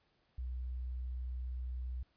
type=tone; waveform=sine; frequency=62.4 Hz; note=B1; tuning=19 cents sharp; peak=-37 dBFS; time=0.38-2.03 s; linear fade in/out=5 ms; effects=pink hiss -75 dBFS RMS until 2.16 s + resampled to 11025 Hz